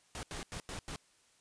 pink noise bursts at uneven times, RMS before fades -42 dBFS, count 5, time 0.15-0.23 / 0.31-0.43 / 0.52-0.6 / 0.69-0.79 / 0.88-0.96 s, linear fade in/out 0 ms, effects white hiss -68 dBFS RMS until 1.4 s + resampled to 22050 Hz

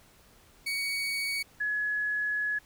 30% pulse / sine tone pair in turn, 2243 / 1692.3 Hz, C#7 / G#6, +20 / +32 cents, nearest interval perfect fourth, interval 488 cents, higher first, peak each -27 dBFS, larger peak neither, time 0.66-1.43 / 1.6-2.59 s, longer second, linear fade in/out 10 ms, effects pink hiss -59 dBFS RMS until 2.65 s

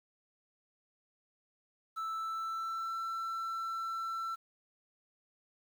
triangle tone with pitch glide, 1318.5 to 1340 Hz, E6 to E6, 0 to +28 cents, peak -33 dBFS, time 1.96-4.36 s, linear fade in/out 20 ms, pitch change +28 cents, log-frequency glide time 2.15-2.94 s, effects 10-bit

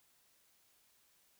silence, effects white hiss -71 dBFS RMS until 1.39 s

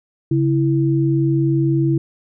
sine tone pair together, 138.58 / 329.6 Hz, C#3 / E4, 0 / 0 cents, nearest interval octave + minor third, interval 1500 cents, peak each -16 / -17 dBFS, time 0.31-1.98 s, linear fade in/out 5 ms, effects none

